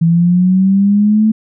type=linear sweep; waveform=sine; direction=up; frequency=163.8 to 220 Hz; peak=-7 dBFS; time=0.01-1.32 s; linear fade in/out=10 ms; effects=none